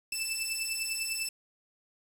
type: beating tone pair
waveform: 15% pulse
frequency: 2637 / 2647 Hz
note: E7 / E7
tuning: 0 / +7 cents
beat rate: 10 Hz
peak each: -28 / -27 dBFS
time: 0.12-1.29 s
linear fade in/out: 5 ms
effects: 8-bit